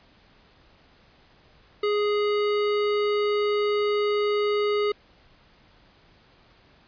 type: tone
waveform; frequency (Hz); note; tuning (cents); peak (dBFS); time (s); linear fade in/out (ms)
square; 415.3; G#4; 0; -22; 1.83-4.92; 5
effects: pink hiss -57 dBFS RMS until 6.87 s + resampled to 11025 Hz